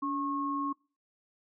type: tone pair together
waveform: sine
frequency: 285.2 / 1088 Hz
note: C#4 / C#6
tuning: +49 / -33 cents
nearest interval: octave + major seventh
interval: 2318 cents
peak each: -33 / -32 dBFS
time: 0.02-0.73 s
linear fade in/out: 10 ms
effects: noise-tail reverb RT60 0.4 s tail -26 dB re dry